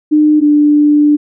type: tone pair in turn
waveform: sine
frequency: 302.7 / 295.8 Hz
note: D#4 / D4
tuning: -48 / +13 cents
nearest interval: unison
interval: 39 cents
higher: first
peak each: -5 dBFS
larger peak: neither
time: 0.11-0.41 / 0.41-1.17 s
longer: second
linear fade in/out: 20 ms
effects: none